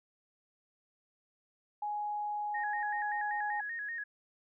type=tone; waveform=sine; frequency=834 Hz; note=G#5; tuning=7 cents sharp; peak=-33 dBFS; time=1.82-3.61 s; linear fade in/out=5 ms
type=tone with vibrato; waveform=sine; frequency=1760 Hz; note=A6; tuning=in tune; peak=-36 dBFS; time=2.54-4.04 s; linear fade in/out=10 ms; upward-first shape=square; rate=5.2 Hz; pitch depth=87 cents each way
effects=none